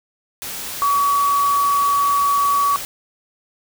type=tone in noise; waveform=sine; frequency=1134 Hz; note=C#6; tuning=39 cents sharp; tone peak=-14 dBFS; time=0.82-2.76 s; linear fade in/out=0 ms; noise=white; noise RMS=-29 dBFS; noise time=0.42-2.85 s; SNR=+12 dB; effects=none